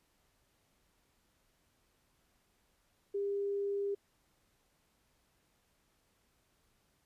sine tone, 401.1 Hz, G4, 40 cents sharp, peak -32 dBFS, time 3.14-3.95 s, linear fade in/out 10 ms, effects pink hiss -74 dBFS RMS until 7.05 s + resampled to 32000 Hz

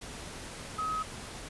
sine tone in noise, 1271 Hz, D#6, 36 cents sharp, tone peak -30 dBFS, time 0.78-1.03 s, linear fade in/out 10 ms, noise pink, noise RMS -43 dBFS, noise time 0.01-1.49 s, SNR +10 dB, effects resampled to 24000 Hz

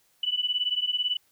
sine beating tone pair, 2960 / 2978 Hz, F#7 / F#7, 0 / +11 cents, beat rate 18 Hz, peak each -28 / -27 dBFS, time 0.23-1.17 s, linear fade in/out 5 ms, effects white hiss -66 dBFS RMS until 1.31 s

